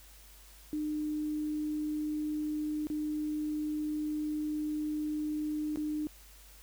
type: tone with dropouts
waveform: sine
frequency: 303.1 Hz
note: D#4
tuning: 45 cents flat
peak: -31 dBFS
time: 0.73-6.07 s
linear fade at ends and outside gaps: 0 ms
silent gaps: 2.87-2.901 / 5.759-5.773 s
effects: added 50 Hz sine -55 dBFS peak until 6.62 s + white hiss -57 dBFS RMS until 6.62 s